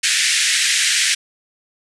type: band-pass noise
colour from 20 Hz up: pink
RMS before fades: -17 dBFS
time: 0.03-1.15 s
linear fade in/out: 10 ms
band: 1700 to 9600 Hz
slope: 48 dB/octave
effects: none